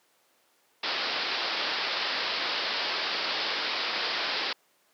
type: low-pass noise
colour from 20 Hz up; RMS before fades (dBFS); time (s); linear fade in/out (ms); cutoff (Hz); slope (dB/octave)
white; -30; 0.83-4.53; 5; 5100; 96
effects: pink hiss -66 dBFS RMS until 4.93 s + high-pass 400 Hz 12 dB/octave